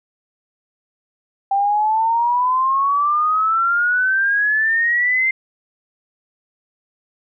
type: exponential sweep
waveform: sine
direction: up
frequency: 784 to 2100 Hz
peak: -14 dBFS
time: 1.51-5.31 s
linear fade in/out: 5 ms
effects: none

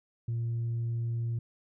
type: tone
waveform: sine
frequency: 116.54 Hz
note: A#2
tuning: in tune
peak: -27 dBFS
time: 0.28-1.39 s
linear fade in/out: 5 ms
effects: tanh soft clip ceiling -27 dBFS

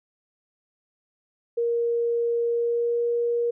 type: tone with pitch glide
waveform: sine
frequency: 469.5 to 473.3 Hz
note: A#4 to A#4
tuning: +12 to +26 cents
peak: -21 dBFS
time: 1.57-3.51 s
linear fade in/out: 10 ms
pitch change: +14 cents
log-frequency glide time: 2.46-3.04 s
effects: none

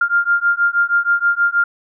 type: beating tone pair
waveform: sine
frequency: 1396.9 / 1403.2 Hz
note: F6 / F6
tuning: 0 / +8 cents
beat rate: 6.3 Hz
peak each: -16 dBFS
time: 0.01-1.64 s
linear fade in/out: 5 ms
effects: none

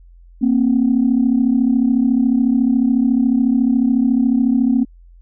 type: tone pair together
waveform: sine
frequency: 233.1 / 267.1 Hz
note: A#3 / C4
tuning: 0 / +36 cents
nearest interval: major second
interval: 236 cents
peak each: -14 dBFS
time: 0.41-4.85 s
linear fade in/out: 20 ms
effects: tanh soft clip ceiling -5 dBFS + added 43 Hz sine -41 dBFS peak until 5.21 s

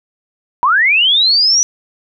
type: linear sweep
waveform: sine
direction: up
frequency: 927 to 5930 Hz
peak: -8 dBFS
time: 0.63-1.63 s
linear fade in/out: 0 ms
effects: none

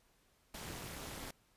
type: noise with amplitude modulation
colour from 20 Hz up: pink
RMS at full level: -42 dBFS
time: 0.54-1.31 s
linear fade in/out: 5 ms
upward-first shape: sine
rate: 245 Hz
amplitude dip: 95%
effects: pink hiss -72 dBFS RMS until 1.56 s + resampled to 32000 Hz

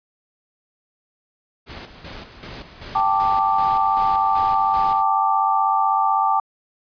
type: noise with tremolo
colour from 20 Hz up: pink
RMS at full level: -35 dBFS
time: 1.66-5.04 s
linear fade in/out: 50 ms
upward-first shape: square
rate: 2.6 Hz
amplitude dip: 60%
type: chord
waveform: sine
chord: G suspended second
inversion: none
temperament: equal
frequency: 784 / 880 / 1174.7 Hz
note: G5 / A5 / D6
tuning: 0 / 0 / 0 cents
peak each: -20 dBFS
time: 2.95-6.4 s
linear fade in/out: 5 ms
effects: resampled to 11025 Hz

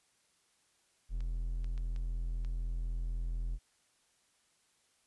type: tone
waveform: triangle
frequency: 42 Hz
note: E1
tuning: 33 cents sharp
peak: -31 dBFS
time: 1.09-3.59 s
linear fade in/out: 50 ms
type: clicks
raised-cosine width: 0.2 ms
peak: -37 dBFS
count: 5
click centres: 1.206 / 1.644 / 1.778 / 1.962 / 2.448 s
effects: white hiss -72 dBFS RMS until 5.06 s + resampled to 24000 Hz

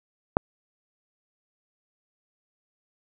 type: click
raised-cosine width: 1 ms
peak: -4 dBFS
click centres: 0.369 s
effects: none

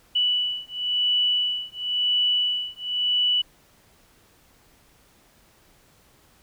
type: beating tone pair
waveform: sine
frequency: 2960 / 2960.96 Hz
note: F#7 / F#7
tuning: 0 / +1 cents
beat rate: 0.96 Hz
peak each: -24 dBFS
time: 0.15-3.42 s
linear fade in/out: 10 ms
effects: pink hiss -58 dBFS RMS until 6.42 s

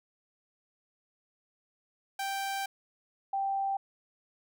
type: tone pair in turn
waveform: sawtooth / sine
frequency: 784 / 784 Hz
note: G5 / G5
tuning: 0 / 0 cents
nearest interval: unison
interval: 0 cents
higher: neither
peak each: -28 dBFS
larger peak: neither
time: 2.19-2.66 / 3.33-3.77 s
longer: first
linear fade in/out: 5 ms
effects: none

